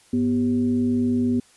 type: tone with frequency modulation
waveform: sine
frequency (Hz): 245.6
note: B3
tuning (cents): -9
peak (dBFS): -18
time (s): 0.13-1.4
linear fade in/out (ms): 5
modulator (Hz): 146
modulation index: 0.5
effects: white hiss -55 dBFS RMS until 1.56 s + resampled to 24000 Hz